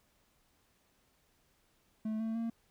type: tone with pitch steps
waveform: triangle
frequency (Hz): 217.8 / 223.4 / 229.2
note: A3 / A3 / A#3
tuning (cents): -17 / +27 / -29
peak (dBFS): -31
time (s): 2.05-2.5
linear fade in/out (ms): 5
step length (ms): 150
effects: pink hiss -72 dBFS RMS until 2.7 s